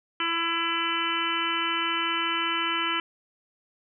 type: harmonic tone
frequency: 334.4 Hz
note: E4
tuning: 25 cents sharp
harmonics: 1 / 3 / 4 / 5 / 6 / 7 / 8 / 9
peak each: -35 / -33 / -30 / -35 / -35 / -33 / -36 / -30 dBFS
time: 0.2-3 s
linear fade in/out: 2 ms
effects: none